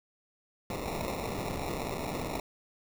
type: noise with sample-and-hold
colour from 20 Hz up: blue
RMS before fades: -35 dBFS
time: 0.7-2.4 s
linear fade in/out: 2 ms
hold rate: 1575 Hz
effects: none